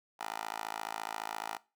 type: tone with high-pass filter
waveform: 10% pulse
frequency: 54.5 Hz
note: A1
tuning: 16 cents flat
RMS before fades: -40 dBFS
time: 0.19-1.58 s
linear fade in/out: 20 ms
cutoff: 870 Hz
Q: 2.3
effects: noise-tail reverb RT60 0.3 s tail -20 dB re dry